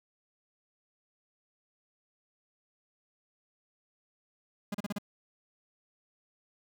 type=tone bursts; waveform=45% pulse; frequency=204.5 Hz; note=G#3; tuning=26 cents flat; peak=-32 dBFS; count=5; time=4.72-4.985 s; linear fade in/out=5 ms; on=25 ms; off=35 ms; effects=none